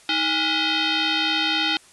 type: tone with frequency modulation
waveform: sine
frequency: 315.8 Hz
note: D#4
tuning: 26 cents sharp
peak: -19 dBFS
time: 0.09-1.77 s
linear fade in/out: 2 ms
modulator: 568 Hz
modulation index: 7
effects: white hiss -51 dBFS RMS until 1.92 s + resampled to 24000 Hz